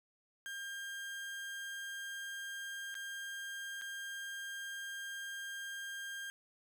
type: tone with dropouts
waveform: 35% pulse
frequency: 1602 Hz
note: G6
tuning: 37 cents sharp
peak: -40 dBFS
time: 0.46-6.3 s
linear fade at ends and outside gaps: 0 ms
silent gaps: 2.943-2.952 / 3.813-3.819 s
effects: none